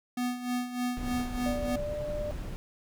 square tone with tremolo, 246.9 Hz, B3, in tune, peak -28 dBFS, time 0.17-1.76 s, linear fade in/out 5 ms, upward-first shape sine, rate 3.3 Hz, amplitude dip 70%
brown noise, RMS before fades -37 dBFS, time 0.97-2.56 s, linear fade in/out 0 ms
sine tone with pitch glide, 587 to 595.2 Hz, D5 to D5, -1 to +23 cents, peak -32 dBFS, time 1.46-2.31 s, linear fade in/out 0 ms, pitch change +24 cents, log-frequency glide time 1.8-1.91 s
effects none

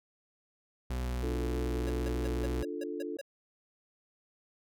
40% pulse tone with vibrato, 62 Hz, B1, 7 cents sharp, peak -31 dBFS, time 0.9-2.63 s, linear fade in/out 5 ms, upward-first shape square, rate 3.2 Hz, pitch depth 9 cents each way
sine chord, D minor, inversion none, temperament equal, 293.7 / 349.2 / 440 Hz, D4 / F4 / A4, 0 / 0 / 0 cents, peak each -39 dBFS, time 1.23-3.17 s, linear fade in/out 2 ms
square tone bursts, 554 Hz, C#5, 1 cent flat, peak -39 dBFS, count 8, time 1.87-3.214 s, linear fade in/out 5 ms, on 28 ms, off 160 ms
effects none

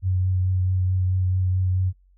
sine tone with vibrato, 92.5 Hz, F#2, in tune, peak -19 dBFS, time 0.02-1.93 s, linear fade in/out 50 ms, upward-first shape triangle, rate 4.6 Hz, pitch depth 19 cents each way, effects noise-tail reverb RT60 0.1 s tail -19 dB re dry + added 46 Hz sine -54 dBFS peak until 2.17 s

